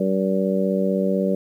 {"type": "harmonic tone", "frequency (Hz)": 95.9, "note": "G2", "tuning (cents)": -37, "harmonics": [2, 3, 4, 5, 6], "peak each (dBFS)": [-21, -29, -27, -25, -25], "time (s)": [0, 1.35], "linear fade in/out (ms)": 5, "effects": ["9-bit"]}